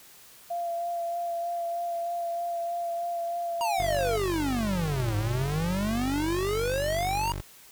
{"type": "tone with vibrato", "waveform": "sine", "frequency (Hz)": 687, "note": "F5", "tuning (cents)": -29, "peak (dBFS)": -28, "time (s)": [0.5, 4.17], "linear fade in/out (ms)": 10, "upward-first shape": "sine", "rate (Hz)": 3.2, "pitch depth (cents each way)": 16}
{"type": "exponential two-way sweep", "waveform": "square", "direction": "down then up", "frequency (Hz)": [960, 102.1, 960], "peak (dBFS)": -27, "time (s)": [3.61, 7.32], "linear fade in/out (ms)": 0, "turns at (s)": 5.16}
{"type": "tone", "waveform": "20% pulse", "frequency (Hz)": 48.36, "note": "G1", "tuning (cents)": -23, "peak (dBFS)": -27, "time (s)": [3.78, 7.42], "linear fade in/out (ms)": 20}
{"effects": ["white hiss -52 dBFS RMS until 7.71 s"]}